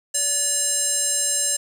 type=tone with band-pass filter; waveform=square; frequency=576 Hz; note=D5; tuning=34 cents flat; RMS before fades=-22 dBFS; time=0.14-1.57 s; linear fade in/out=10 ms; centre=8000 Hz; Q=5.8; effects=8-bit